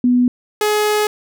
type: tone pair in turn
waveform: sine / sawtooth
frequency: 246.9 / 421.8 Hz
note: B3 / G#4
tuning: 0 / +27 cents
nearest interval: major sixth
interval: 927 cents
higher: second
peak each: -10 dBFS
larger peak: neither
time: 0.04-0.28 / 0.61-1.07 s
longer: second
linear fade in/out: 2 ms
effects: none